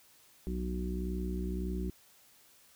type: harmonic tone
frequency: 61.74 Hz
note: B1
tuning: in tune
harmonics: 1 / 3 / 4 / 5 / 6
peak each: -35 / -37 / -47 / -44 / -42 dBFS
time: 0.47-1.9 s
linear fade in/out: 0 ms
effects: white hiss -62 dBFS RMS until 2.75 s